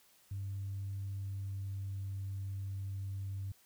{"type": "tone with pitch glide", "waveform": "sine", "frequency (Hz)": [98.4, 97.55], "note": ["G2", "G2"], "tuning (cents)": [7, -8], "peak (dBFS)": -36, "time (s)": [0.31, 3.52], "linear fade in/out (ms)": 5, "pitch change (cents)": -15, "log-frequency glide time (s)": [0.86, 2.09], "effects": ["tanh soft clip ceiling -33 dBFS", "white hiss -66 dBFS RMS until 3.65 s"]}